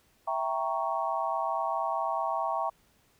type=chord; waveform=sine; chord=E diminished seventh; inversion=none; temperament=equal; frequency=659.3 / 784 / 932.3 / 1108.7 Hz; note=E5 / G5 / Bb5 / Db6; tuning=0 / 0 / 0 / 0 cents; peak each=-33 dBFS; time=0.27-2.7 s; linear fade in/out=10 ms; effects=pink hiss -66 dBFS RMS until 3.19 s